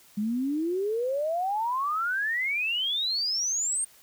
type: exponential sweep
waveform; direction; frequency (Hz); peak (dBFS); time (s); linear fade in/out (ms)
sine; up; 202.3 to 8870; -25; 0.17-3.85; 10
effects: white hiss -56 dBFS RMS until 4.02 s